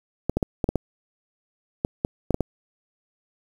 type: clicks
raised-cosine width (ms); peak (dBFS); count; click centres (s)
2; -8; 11; 0.296 / 0.37 / 0.428 / 0.642 / 0.69 / 0.757 / 1.849 / 2.049 / 2.307 / 2.344 / 2.407
effects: 7-bit